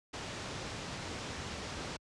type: low-pass noise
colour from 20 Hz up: pink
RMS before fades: -41 dBFS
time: 0.13-1.97 s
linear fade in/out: 10 ms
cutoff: 7000 Hz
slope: 24 dB/octave
effects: high-pass 60 Hz 12 dB/octave + resampled to 24000 Hz